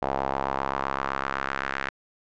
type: tone with band-pass filter sweep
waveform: sawtooth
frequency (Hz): 67.8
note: C#2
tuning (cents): -38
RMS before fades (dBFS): -29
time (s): 0.02-1.89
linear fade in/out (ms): 0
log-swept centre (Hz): 750 to 1700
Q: 2.3
effects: resampled to 16000 Hz